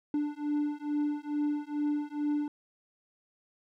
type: beating tone pair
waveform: triangle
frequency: 293.7 / 296 Hz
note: D4 / D4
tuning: 0 / +14 cents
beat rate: 2.3 Hz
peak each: -30 dBFS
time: 0.14-2.48 s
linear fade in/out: 2 ms
effects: none